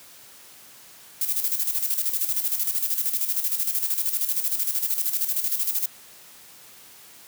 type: noise with tremolo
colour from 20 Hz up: violet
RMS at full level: -23 dBFS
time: 1.21-5.86 s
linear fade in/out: 5 ms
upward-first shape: square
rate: 13 Hz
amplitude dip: 60%
effects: white hiss -48 dBFS RMS until 7.27 s + high-pass 80 Hz 12 dB/octave